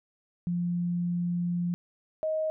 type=tone pair in turn; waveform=sine; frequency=174.61 / 628 Hz; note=F3 / D#5; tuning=0 / +16 cents; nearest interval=octave + minor seventh; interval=2216 cents; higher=second; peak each=-26 dBFS; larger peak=neither; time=0.47-1.74 / 2.23-2.5 s; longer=first; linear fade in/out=0 ms; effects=none